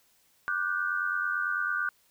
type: tone cluster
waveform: sine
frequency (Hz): 1182 / 1449 / 1538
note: D6 / F#6 / G6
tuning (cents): +11 / -37 / -33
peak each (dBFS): -34 / -30 / -31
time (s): 0.48-1.89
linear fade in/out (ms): 0
effects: white hiss -66 dBFS RMS until 2.1 s